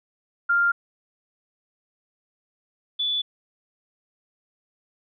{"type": "tone pair in turn", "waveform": "sine", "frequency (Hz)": [1396.9, 3461], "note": ["F6", "A7"], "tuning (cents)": [0, -29], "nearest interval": "octave + major third", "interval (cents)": 1571, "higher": "second", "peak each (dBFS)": [-17, -22], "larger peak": "first", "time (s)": [[0.49, 0.72], [2.99, 3.22]], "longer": "neither", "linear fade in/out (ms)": 10, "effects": []}